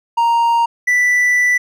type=tone pair in turn; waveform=triangle; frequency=932.3 / 1975.5 Hz; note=A#5 / B6; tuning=0 / 0 cents; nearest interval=octave + minor second; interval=1300 cents; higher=second; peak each=-9 dBFS; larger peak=neither; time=0.17-0.66 / 0.87-1.58 s; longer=second; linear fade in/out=10 ms; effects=none